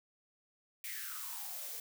blue noise with high-pass filter sweep, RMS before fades -43 dBFS, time 0.84-1.8 s, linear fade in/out 2 ms, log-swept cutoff 2200 to 430 Hz, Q 7.7, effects none

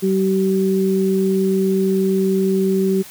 sine tone pair together, 191.2 / 382.4 Hz, G3 / G4, -43 / -43 cents, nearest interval octave, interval 1200 cents, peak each -17 dBFS, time 0.02-3.03 s, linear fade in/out 20 ms, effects white hiss -39 dBFS RMS until 3.1 s

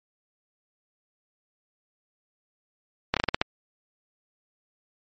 slowing click train, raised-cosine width 0.3 ms, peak -5 dBFS, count 7, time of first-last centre 3.14-3.415 s, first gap 27 ms, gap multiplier 1.21, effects MP3 32 kbps

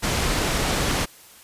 pink low-pass noise, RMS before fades -23 dBFS, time 0.02-1.06 s, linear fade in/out 20 ms, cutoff 8900 Hz, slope 12 dB/octave, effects white hiss -48 dBFS RMS until 1.43 s + resampled to 32000 Hz

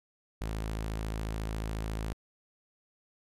sawtooth tone, 54.1 Hz, A1, 29 cents flat, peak -29 dBFS, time 0.41-2.13 s, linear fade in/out 0 ms, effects resampled to 32000 Hz

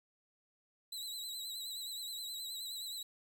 sawtooth tone with vibrato, 3951 Hz, B7, in tune, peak -38 dBFS, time 0.92-3.03 s, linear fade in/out 5 ms, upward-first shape triangle, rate 9.5 Hz, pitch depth 74 cents each way, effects none

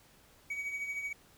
triangle tone with tremolo, 2262 Hz, C#7, 34 cents sharp, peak -31 dBFS, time 0.5-1.13 s, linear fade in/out 5 ms, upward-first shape triangle, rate 13 Hz, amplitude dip 60%, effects pink hiss -62 dBFS RMS until 1.37 s

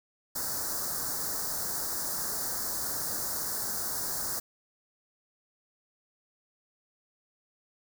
white band-stop noise, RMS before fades -33 dBFS, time 0.35-4.4 s, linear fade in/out 10 ms, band 1700 to 4500 Hz, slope 48 dB/octave, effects none

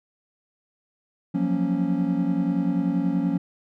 triangle chord, Gb major seventh, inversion third, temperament equal, 174.61 / 185 / 233.1 / 277.2 Hz, F3 / Gb3 / Bb3 / Db4, 0 / 0 / 0 / 0 cents, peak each -24 / -25 / -27 / -23 dBFS, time 1.34-3.38 s, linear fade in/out 10 ms, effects none

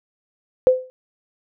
sine tone with exponential decay, 512 Hz, C5, 38 cents flat, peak -6 dBFS, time 0.67-0.9 s, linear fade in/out 0 ms, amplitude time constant 50 ms, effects none

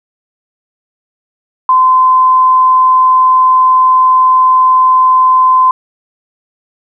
sine tone, 1029 Hz, C6, 29 cents flat, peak -4 dBFS, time 1.69-5.71 s, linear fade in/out 2 ms, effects none

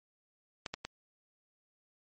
clicks, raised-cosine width 0.2 ms, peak -19 dBFS, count 3, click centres 0.662 / 0.74 / 0.85 s, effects MP3 32 kbps

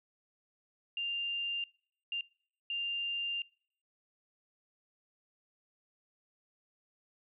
sine tone bursts at uneven times, 2794 Hz, F7, in tune, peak -33 dBFS, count 3, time 0.97-1.64 / 2.12-2.21 / 2.7-3.42 s, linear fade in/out 2 ms, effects noise-tail reverb RT60 0.6 s tail -26 dB re dry

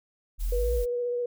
sine linear two-way sweep, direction up then down, 36.24 to 59.8 to 36.24 Hz, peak -25 dBFS, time 0.38-0.86 s, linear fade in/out 50 ms, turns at 0.76 s
blue noise, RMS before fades -45 dBFS, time 0.39-0.86 s, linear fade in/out 20 ms
sine tone with vibrato, 485.4 Hz, B4, 30 cents flat, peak -26 dBFS, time 0.52-1.26 s, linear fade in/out 5 ms, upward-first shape sine, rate 15 Hz, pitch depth 15 cents each way
effects none

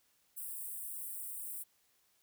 white high-pass noise, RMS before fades -43 dBFS, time 0.36-1.64 s, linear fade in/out 20 ms, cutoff 8100 Hz, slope 96 dB/octave, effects white hiss -73 dBFS RMS until 2.22 s

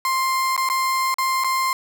35% pulse tone with dropouts, 1051 Hz, C6, 7 cents sharp, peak -17 dBFS, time 0.05-1.73 s, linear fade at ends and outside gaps 1 ms, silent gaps 0.565-0.577 / 0.689-0.699 / 1.142-1.184 / 1.438-1.444 s, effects none

